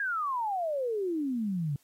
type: exponential sweep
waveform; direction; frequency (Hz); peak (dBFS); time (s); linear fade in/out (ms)
sine; down; 1668 to 136.5; -28; 0-1.76; 2
effects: white hiss -67 dBFS RMS until 1.83 s + AAC 48 kbps